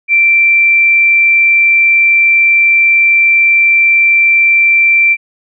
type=tone; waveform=sine; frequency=2349 Hz; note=D7; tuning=in tune; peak=-5 dBFS; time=0.08-5.17 s; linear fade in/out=50 ms; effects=none